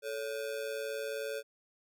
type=ring-modulated tone; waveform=square; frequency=498.7 Hz; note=B4; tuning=17 cents sharp; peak=-33 dBFS; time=0.02-1.43 s; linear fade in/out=50 ms; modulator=59.8 Hz; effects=none